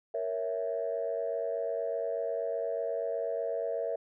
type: chord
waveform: sine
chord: A# diminished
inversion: none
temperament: equal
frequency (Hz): 466.2 / 554.4 / 659.3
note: A#4 / C#5 / E5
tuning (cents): 0 / 0 / 0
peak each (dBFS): -34 / -35 / -33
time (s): 0.14-3.96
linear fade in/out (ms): 5
effects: tanh soft clip ceiling -22 dBFS

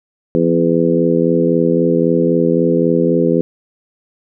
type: harmonic tone with a mistuned harmonic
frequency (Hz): 83.8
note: E2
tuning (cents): +29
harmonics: 2 / 3 / 4 / 5 / 6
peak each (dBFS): -17 / -17 / -17 / -17 / -17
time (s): 0.35-3.41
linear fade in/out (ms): 0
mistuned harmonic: 2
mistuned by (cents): +24
effects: none

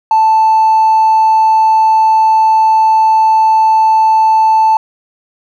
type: tone with hard clipping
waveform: sine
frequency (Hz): 880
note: A5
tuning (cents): 0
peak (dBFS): -6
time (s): 0.11-4.77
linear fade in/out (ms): 2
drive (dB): 1
effects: none

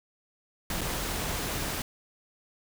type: noise with dropouts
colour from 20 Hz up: pink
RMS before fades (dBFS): -32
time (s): 0.7-1.82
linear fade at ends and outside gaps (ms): 2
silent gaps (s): 0.81-0.814
effects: none

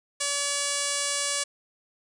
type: tone with low-pass filter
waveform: 5% pulse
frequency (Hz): 570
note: C#5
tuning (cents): +48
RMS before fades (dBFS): -28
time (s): 0.2-1.44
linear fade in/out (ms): 10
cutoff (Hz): 9000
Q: 4.5
effects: none

